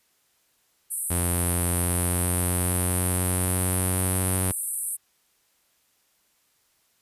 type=band-pass noise; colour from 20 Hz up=pink; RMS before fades=-30 dBFS; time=0.9-4.97 s; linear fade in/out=20 ms; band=8500 to 12000 Hz; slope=96 dB/octave
type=tone with pitch glide; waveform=sawtooth; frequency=87.31 to 93.04 Hz; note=F2 to F#2; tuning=0 to +10 cents; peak=-20 dBFS; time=1.1-4.52 s; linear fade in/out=10 ms; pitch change=+110 cents; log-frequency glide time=1.68-4.19 s
effects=white hiss -67 dBFS RMS until 7.01 s + resampled to 32000 Hz